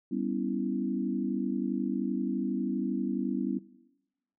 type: chord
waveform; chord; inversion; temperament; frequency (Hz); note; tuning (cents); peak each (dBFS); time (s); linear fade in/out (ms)
sine; C# half-diminished seventh; second; equal with one note detuned; 196 / 246.9 / 279.3 / 329.6; G3 / B3 / C#4 / E4; 0 / 0 / +13 / 0; -34 / -32 / -34 / -36; 0.11-3.59; 10
effects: noise-tail reverb RT60 0.9 s tail -18 dB re dry